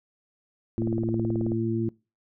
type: harmonic tone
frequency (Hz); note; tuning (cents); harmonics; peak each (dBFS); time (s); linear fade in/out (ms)
113.3; A#2; -49; 1 / 2 / 3; -29 / -28 / -28; 0.78-1.89; 0
type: click train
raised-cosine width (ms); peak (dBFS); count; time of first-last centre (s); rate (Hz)
2; -20; 14; 0.82-1.519; 18.6
effects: noise-tail reverb RT60 0.3 s tail -24 dB re dry